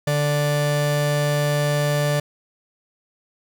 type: tone pair together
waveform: 45% pulse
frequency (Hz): 146.75 / 587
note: D3 / D5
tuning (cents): -1 / -1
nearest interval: 2 octaves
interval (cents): 2400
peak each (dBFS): -20 / -24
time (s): 0.07-2.2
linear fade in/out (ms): 5
effects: none